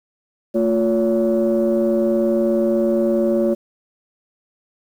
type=tone cluster; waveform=sine; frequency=224.6 / 353 / 566 Hz; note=A3 / F4 / C#5; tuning=+36 / +19 / +36 cents; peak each=-18 dBFS; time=0.54-3.55 s; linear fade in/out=20 ms; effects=tanh soft clip ceiling -9 dBFS + 8-bit